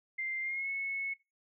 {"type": "tone with pitch glide", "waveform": "sine", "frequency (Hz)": [2093, 2197], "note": ["C7", "C#7"], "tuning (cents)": [0, -16], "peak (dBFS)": -33, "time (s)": [0.18, 1.14], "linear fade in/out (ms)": 10, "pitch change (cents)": 84, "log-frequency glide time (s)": [0.42, 0.69], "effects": ["noise-tail reverb RT60 0.3 s tail -23 dB re dry"]}